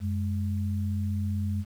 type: tone pair together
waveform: sine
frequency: 92.43 / 207.7 Hz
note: F#2 / G#3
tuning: -1 / 0 cents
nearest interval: octave + major second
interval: 1401 cents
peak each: -27 / -32 dBFS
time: 0-1.65 s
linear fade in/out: 50 ms
effects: 9-bit